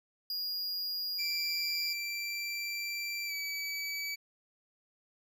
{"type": "tone", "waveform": "square", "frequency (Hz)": 4859, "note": "D#8", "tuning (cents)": -42, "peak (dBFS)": -34, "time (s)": [0.3, 1.93], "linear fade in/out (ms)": 2}
{"type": "tone with pitch glide", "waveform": "25% pulse", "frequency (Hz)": [2349, 2290], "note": ["D7", "D7"], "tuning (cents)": [0, -44], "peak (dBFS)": -31, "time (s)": [1.18, 4.16], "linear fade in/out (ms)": 20, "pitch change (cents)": -44, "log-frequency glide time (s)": [3.26, 3.33]}
{"effects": []}